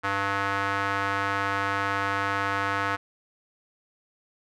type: tone with band-pass filter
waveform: square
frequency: 99 Hz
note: G2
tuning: 18 cents sharp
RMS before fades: -27 dBFS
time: 0.03-2.97 s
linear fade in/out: 20 ms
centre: 1400 Hz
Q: 2.1
effects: none